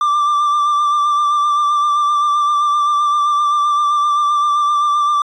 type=tone with vibrato; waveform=triangle; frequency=1179 Hz; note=D6; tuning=6 cents sharp; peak=-10 dBFS; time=0.01-5.22 s; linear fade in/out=2 ms; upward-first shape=sine; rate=7.7 Hz; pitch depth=26 cents each way; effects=resampled to 22050 Hz